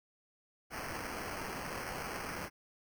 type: noise with sample-and-hold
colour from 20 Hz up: violet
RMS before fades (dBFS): -41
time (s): 0.7-2.5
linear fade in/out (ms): 50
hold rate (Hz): 3675
effects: none